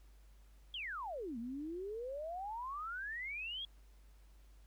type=exponential two-way sweep; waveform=sine; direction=down then up; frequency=3370 to 223.8 to 3370 Hz; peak=-40 dBFS; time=0.74-3.65 s; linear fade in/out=2 ms; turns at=1.38 s; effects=added 50 Hz sine -58 dBFS peak until 4.66 s + pink hiss -72 dBFS RMS until 4.66 s